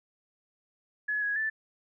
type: tone with pitch steps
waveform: sine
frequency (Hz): 1698 / 1665 / 1758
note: G#6 / G#6 / A6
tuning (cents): +38 / +4 / -2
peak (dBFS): -27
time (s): 1.08-1.5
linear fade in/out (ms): 10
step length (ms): 140
effects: none